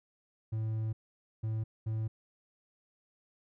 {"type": "tone bursts at uneven times", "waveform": "triangle", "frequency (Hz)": 110.2, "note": "A2", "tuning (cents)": 3, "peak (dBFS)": -29, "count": 3, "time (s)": [[0.52, 0.93], [1.43, 1.64], [1.86, 2.08]], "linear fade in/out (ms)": 10, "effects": []}